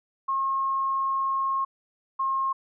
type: tone pair in turn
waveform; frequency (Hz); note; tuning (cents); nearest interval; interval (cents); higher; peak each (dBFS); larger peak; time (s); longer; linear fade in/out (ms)
sine; 1079 / 1072.8; C#6 / C6; -47 / +43; unison; 10; first; -23; neither; 0.28-1.65 / 2.19-2.53; first; 10
effects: none